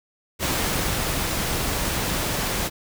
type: noise with ADSR envelope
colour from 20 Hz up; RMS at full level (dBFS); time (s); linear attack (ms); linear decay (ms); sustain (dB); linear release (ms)
pink; -23; 0.39-2.7; 47; 540; -2; 37
effects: none